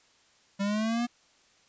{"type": "linear sweep", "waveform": "square", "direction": "up", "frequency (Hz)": [196, 243.1], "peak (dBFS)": -27, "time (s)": [0.59, 1.07], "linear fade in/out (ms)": 20, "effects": ["white hiss -63 dBFS RMS until 1.68 s", "resampled to 16000 Hz"]}